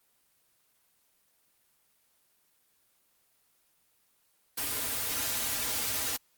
white noise with comb filter, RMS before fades -32 dBFS, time 4.57-6.17 s, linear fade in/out 10 ms, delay 5.4 ms, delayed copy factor -0.75, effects white hiss -70 dBFS RMS until 6.37 s + Opus 24 kbps

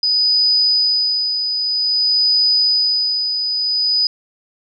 sine tone with tremolo, 4978 Hz, D#8, in tune, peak -11 dBFS, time 0.03-4.07 s, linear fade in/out 2 ms, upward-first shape sine, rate 0.52 Hz, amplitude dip 50%, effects none

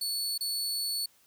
sawtooth tone with dropouts, 4435 Hz, C#8, in tune, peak -27 dBFS, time 0.01-1.06 s, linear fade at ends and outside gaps 5 ms, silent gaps 0.379-0.407 s, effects white hiss -64 dBFS RMS until 1.26 s

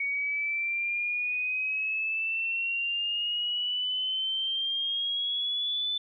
sine exponential sweep, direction up, 2236 to 3520 Hz, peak -27 dBFS, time 0-5.98 s, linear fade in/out 5 ms, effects none

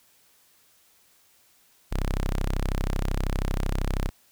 sawtooth tone, 32.8 Hz, C1, 5 cents sharp, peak -20 dBFS, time 1.91-4.1 s, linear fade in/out 20 ms, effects white hiss -61 dBFS RMS until 4.31 s

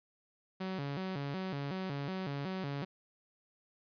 sawtooth tone with vibrato, 163 Hz, E3, 19 cents flat, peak -32 dBFS, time 0.6-2.85 s, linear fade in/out 10 ms, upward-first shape square, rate 2.7 Hz, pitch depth 250 cents each way, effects resampled to 11025 Hz

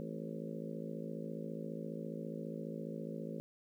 harmonic tone with a mistuned harmonic, 54.7 Hz, A1, 9 cents flat, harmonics 3 / 4 / 5 / 6 / 7 / 8 / 9 / 10, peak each -45 / -45 / -50 / -51 / -51 / -50 / -51 / -50 dBFS, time 0-3.4 s, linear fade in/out 0 ms, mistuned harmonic 5, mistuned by -63 cents, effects 12-bit

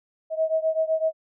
sine beating tone pair, 636 / 643.9 Hz, D#5 / E5, +38 / -41 cents, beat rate 7.9 Hz, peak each -23 / -25 dBFS, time 0.3-1.13 s, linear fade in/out 50 ms, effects none

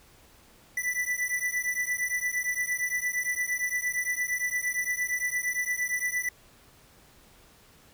square beating tone pair, 1975.5 / 1984.2 Hz, B6 / B6, 0 / +8 cents, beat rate 8.7 Hz, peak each -31 dBFS, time 0.77-6.29 s, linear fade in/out 5 ms, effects pink hiss -57 dBFS RMS until 7.93 s

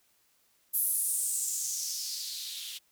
violet noise with band-pass filter sweep, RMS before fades -33 dBFS, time 0.73-2.79 s, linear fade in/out 20 ms, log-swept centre 12000 to 3100 Hz, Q 3.6, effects white hiss -69 dBFS RMS until 2.91 s

